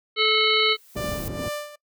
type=harmonic tone; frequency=434.1 Hz; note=A4; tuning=23 cents flat; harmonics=1 / 3 / 5 / 7 / 9 / 10; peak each=-24 / -26 / -23 / -23 / -24 / -27 dBFS; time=0.16-0.77 s; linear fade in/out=50 ms
type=noise with exponential growth; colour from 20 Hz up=blue; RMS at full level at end=-36 dBFS; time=0.26-1.28 s; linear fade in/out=0 ms; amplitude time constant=220 ms
type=low-pass noise; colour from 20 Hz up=white; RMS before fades=-32 dBFS; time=0.95-1.49 s; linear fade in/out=10 ms; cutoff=280 Hz; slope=12 dB/octave
type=tone with tremolo; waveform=sawtooth; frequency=592 Hz; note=D5; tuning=14 cents sharp; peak=-23 dBFS; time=0.96-1.76 s; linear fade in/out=10 ms; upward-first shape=sine; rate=2.3 Hz; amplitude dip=80%
effects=noise-tail reverb RT60 0.1 s tail -22 dB re dry